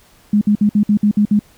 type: tone bursts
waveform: sine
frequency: 207.7 Hz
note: G#3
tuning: in tune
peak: -9 dBFS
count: 8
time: 0.33-1.393 s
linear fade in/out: 5 ms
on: 83 ms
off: 57 ms
effects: pink hiss -50 dBFS RMS until 1.57 s